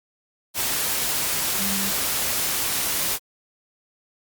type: tone in noise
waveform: sine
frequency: 196.5 Hz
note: G3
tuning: 4 cents sharp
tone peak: -29 dBFS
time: 1.57-1.92 s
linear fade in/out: 50 ms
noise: white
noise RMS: -24 dBFS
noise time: 0.54-3.19 s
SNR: -8 dB
effects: Opus 48 kbps